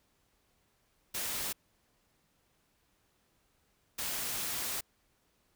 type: noise bursts at uneven times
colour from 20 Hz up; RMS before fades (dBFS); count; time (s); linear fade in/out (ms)
white; -36; 2; 1.14-1.53 / 3.98-4.81; 10
effects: pink hiss -73 dBFS RMS until 5.55 s